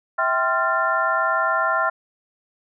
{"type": "tone cluster", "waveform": "sine", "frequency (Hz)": [652, 779, 1046, 1382, 1780], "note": ["E5", "G5", "C6", "F6", "A6"], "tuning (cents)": [-19, -11, -1, -19, 20], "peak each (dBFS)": [-25, -27, -24, -21, -28], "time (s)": [0.18, 1.9], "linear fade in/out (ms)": 10, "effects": []}